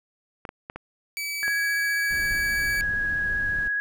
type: clicks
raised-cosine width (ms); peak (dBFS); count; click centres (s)
0.5; -20; 5; 0.452 / 0.491 / 0.699 / 0.76 / 1.48
type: tone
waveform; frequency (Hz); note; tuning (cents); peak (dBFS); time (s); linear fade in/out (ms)
sawtooth; 2294; D7; -41; -25; 1.17-2.81; 0
type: tone with vibrato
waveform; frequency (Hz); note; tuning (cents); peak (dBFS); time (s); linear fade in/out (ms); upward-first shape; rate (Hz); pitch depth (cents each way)
sine; 1661.2; G#6; 0; -23; 1.43-3.8; 0; square; 15; 8
type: noise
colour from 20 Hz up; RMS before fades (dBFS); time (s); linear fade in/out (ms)
brown; -36; 2.1-3.68; 5
effects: none